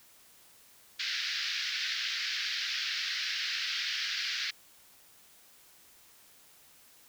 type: band-pass noise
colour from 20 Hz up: white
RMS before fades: -34 dBFS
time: 0.99-4.51 s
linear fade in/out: 10 ms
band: 1500 to 5200 Hz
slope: 48 dB/octave
effects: white hiss -59 dBFS RMS until 7.08 s